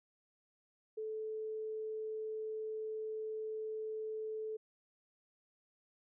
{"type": "tone", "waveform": "sine", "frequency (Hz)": 435.7, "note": "A4", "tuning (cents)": -17, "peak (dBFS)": -38, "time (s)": [0.97, 4.57], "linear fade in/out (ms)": 10, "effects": []}